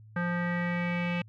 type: tone with low-pass filter sweep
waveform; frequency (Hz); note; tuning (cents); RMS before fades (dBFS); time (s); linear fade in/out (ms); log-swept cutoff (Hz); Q
square; 174.61; F3; 0; -30; 0.16-1.22; 5; 1600 to 2600; 5
effects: added 108 Hz sine -49 dBFS peak until 1.28 s